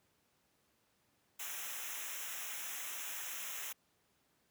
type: noise with comb filter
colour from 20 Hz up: white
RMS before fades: -43 dBFS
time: 1.39-3.73 s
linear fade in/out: 10 ms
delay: 0.22 ms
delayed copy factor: -0.95
effects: pink hiss -75 dBFS RMS until 4.5 s + high-pass 100 Hz 12 dB/octave